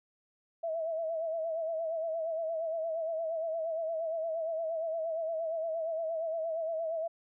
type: tone with vibrato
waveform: sine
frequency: 651 Hz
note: E5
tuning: 22 cents flat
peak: -31 dBFS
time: 0.63-7.08 s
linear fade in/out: 10 ms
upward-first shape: sine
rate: 8.6 Hz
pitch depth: 57 cents each way
effects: none